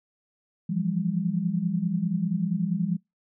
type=tone cluster; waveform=sine; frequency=167.1 / 177.4 / 202 Hz; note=E3 / F3 / G#3; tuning=+24 / +27 / -48 cents; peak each=-28 dBFS; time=0.69-2.97 s; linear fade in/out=10 ms; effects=noise-tail reverb RT60 0.2 s tail -25 dB re dry